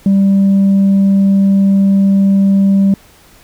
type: tone with tanh clipping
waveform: sine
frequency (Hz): 196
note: G3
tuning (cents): 0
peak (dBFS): -7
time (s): 0.06-2.94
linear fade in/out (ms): 2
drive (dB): 1
effects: pink hiss -44 dBFS RMS until 3.43 s